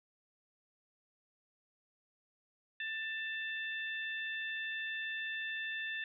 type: harmonic tone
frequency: 887 Hz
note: A5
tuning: 14 cents sharp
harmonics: 2 / 3 / 4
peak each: -38 / -44 / -46 dBFS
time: 2.8-6.04 s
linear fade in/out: 2 ms
effects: none